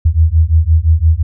sine beating tone pair, 77.78 / 83.58 Hz, D#2 / E2, 0 / +24 cents, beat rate 5.8 Hz, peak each -10 dBFS, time 0.05-1.23 s, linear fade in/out 10 ms, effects none

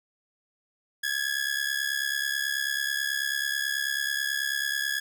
sawtooth ring-modulated tone, 1678 Hz, G#6, 17 cents sharp, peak -20 dBFS, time 1.03-5 s, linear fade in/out 10 ms, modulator 34.6 Hz, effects 10-bit

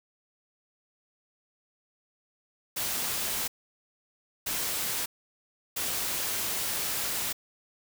white noise bursts at uneven times, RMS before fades -31 dBFS, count 3, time 2.76-3.48 / 4.46-5.06 / 5.76-7.33 s, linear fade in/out 10 ms, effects none

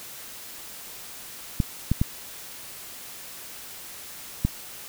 clicks, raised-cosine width 5 ms, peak -8 dBFS, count 4, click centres 1.602 / 1.916 / 2.015 / 4.45 s, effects white hiss -41 dBFS RMS until 4.88 s

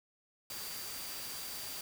sine tone in noise, 4699 Hz, D8, in tune, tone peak -48 dBFS, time 0.5-1.81 s, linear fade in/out 2 ms, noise white, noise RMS -43 dBFS, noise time 0.5-1.81 s, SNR -8 dB, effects none

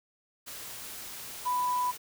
sine tone in noise, 992 Hz, B5, 7 cents sharp, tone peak -26 dBFS, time 1.45-1.92 s, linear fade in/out 20 ms, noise white, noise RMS -42 dBFS, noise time 0.46-1.98 s, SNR +13 dB, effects none

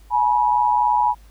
sine tone pair together, 846 / 969.5 Hz, G#5 / B5, +32 / -32 cents, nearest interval major second, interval 236 cents, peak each -18 / -17 dBFS, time 0.1-1.15 s, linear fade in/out 50 ms, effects added 52 Hz sine -44 dBFS peak until 1.3 s + pink hiss -56 dBFS RMS until 1.3 s

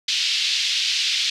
pink band-pass noise, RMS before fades -22 dBFS, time 0.08-1.3 s, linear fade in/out 5 ms, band 2900 to 4900 Hz, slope 24 dB/octave, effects none

